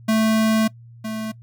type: tone pair in turn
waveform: square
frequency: 220 / 219 Hz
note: A3 / A3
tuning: 0 / -8 cents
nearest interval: unison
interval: 8 cents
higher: first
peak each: -16 / -26 dBFS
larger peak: first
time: 0.08-0.68 / 1.04-1.32 s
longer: first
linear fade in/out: 10 ms
effects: noise-tail reverb RT60 0.1 s tail -21 dB re dry + added 117 Hz sine -41 dBFS peak until 1.42 s